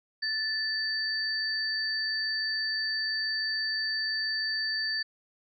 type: tone pair together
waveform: sine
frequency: 1756 / 4597 Hz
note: A6 / D8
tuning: -4 / -38 cents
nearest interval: octave + perfect fourth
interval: 1666 cents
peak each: -31 / -30 dBFS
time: 0.22-5.03 s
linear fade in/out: 10 ms
effects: none